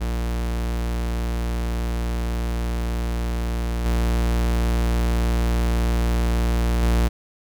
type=tone with level steps; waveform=45% pulse; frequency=58.27 Hz; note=A#1; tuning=in tune; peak=-22 / -18 / -16 dBFS; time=0-7.09 s; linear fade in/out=20 ms; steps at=3.85 / 6.82 s; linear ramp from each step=10 ms; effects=none